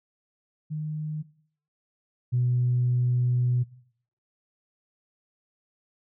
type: tone pair in turn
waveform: sine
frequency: 153.5 / 123.5 Hz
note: D#3 / B2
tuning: -23 / 0 cents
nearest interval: major third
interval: 377 cents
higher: first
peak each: -28 / -20 dBFS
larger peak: second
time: 0.7-1.23 / 2.32-3.64 s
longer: second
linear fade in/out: 20 ms
effects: noise-tail reverb RT60 0.6 s tail -19 dB re dry + tanh soft clip ceiling -16 dBFS